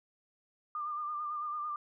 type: tone with vibrato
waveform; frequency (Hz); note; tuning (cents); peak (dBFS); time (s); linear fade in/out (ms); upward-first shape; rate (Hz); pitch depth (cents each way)
sine; 1200; D6; +37; -34; 0.75-1.76; 2; sine; 9; 38
effects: none